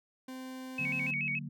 40% pulse tone, 259 Hz, C4, 17 cents flat, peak -40 dBFS, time 0.28-1.11 s, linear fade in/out 5 ms
sine tone with vibrato, 2401 Hz, D7, 38 cents sharp, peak -31 dBFS, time 0.78-1.39 s, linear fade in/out 5 ms, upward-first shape square, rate 7 Hz, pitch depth 120 cents each way
sine chord, D augmented, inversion none, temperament equal, 146.83 / 185 / 233.1 Hz, D3 / F#3 / A#3, 0 / 0 / 0 cents, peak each -40 / -44 / -44 dBFS, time 0.79-1.49 s, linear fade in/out 5 ms
effects none

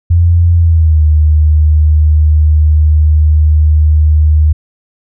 sine tone with pitch glide, 85.5 to 76.61 Hz, F2 to D#2, -36 to -26 cents, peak -4 dBFS, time 0.1-4.53 s, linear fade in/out 10 ms, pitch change -190 cents, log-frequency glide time 0.55-1.03 s, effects none

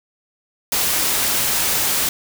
white noise, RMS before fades -19 dBFS, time 0.72-2.09 s, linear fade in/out 2 ms, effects none

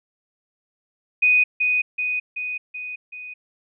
sine tone with echo, 2489 Hz, D#7, in tune, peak -13 dBFS, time 1.22-1.44 s, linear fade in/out 10 ms, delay 380 ms, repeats 5, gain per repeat -4 dB, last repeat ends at 3.34 s, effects none

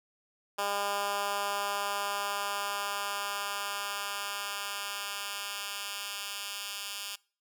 10% pulse tone with high-pass filter sweep, 201.8 Hz, G#3, 49 cents flat, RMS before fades -35 dBFS, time 0.58-7.16 s, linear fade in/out 10 ms, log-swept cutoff 680 to 2900 Hz, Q 0.93, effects noise-tail reverb RT60 0.4 s tail -23 dB re dry

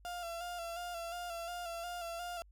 35% pulse tone with vibrato, 690 Hz, F5, 21 cents flat, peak -38 dBFS, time 0.05-2.42 s, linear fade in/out 0 ms, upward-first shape square, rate 2.8 Hz, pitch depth 35 cents each way, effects added 50 Hz sine -58 dBFS peak until 2.51 s

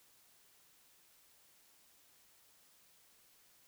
silence, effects white hiss -67 dBFS RMS until 3.67 s

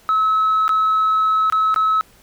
sine tone with dropouts, 1292 Hz, E6, 35 cents flat, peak -12 dBFS, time 0.09-2.01 s, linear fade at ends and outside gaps 0 ms, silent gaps 0.68-0.692 / 1.5-1.524 / 1.743-1.761 s, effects tanh soft clip ceiling -11 dBFS + pink hiss -51 dBFS RMS until 2.22 s

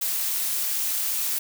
blue noise, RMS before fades -26 dBFS, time 0.01-1.39 s, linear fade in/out 10 ms, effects none

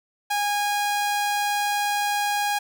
sawtooth tone, 821 Hz, G#5, 20 cents flat, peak -18 dBFS, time 0.3-2.59 s, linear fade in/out 10 ms, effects none

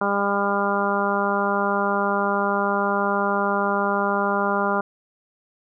harmonic tone, 200.7 Hz, G3, 41 cents sharp, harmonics 1 / 2 / 3 / 4 / 5 / 6 / 7, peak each -27 / -27 / -27 / -27 / -27 / -27 / -27 dBFS, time 0.01-4.81 s, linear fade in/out 5 ms, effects none

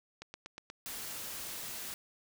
click train, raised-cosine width 0.2 ms, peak -27 dBFS, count 5, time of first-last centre 0.22-0.701 s, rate 8.32 Hz
white noise, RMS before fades -42 dBFS, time 0.86-1.94 s, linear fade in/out 0 ms
effects none

